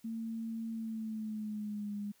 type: tone with pitch glide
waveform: sine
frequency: 226.1 to 205 Hz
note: A3 to G#3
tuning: +47 to -22 cents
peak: -36 dBFS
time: 0.04-2.12 s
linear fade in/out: 10 ms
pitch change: -169 cents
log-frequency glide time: 0.72-1.95 s
effects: white hiss -68 dBFS RMS until 2.2 s